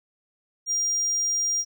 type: tone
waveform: triangle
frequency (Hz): 5700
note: F8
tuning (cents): +34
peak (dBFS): -21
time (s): 0.66-1.65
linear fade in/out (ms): 50
effects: none